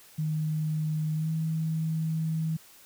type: tone with pitch glide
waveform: sine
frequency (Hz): 155.1 to 159.92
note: D#3 to D#3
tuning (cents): -5 to +48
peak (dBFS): -26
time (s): 0.18-2.57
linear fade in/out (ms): 10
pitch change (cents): +53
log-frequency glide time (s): 1.15-1.3
effects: white hiss -54 dBFS RMS until 2.85 s